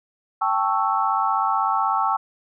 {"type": "chord", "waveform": "sine", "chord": "A dominant seventh", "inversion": "third", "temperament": "equal", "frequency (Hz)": [784, 880, 1108.7, 1318.5], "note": ["G5", "A5", "C#6", "E6"], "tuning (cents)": [0, 0, 0, 0], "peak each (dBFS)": -24, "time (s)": [0.41, 2.17], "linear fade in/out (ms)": 10, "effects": []}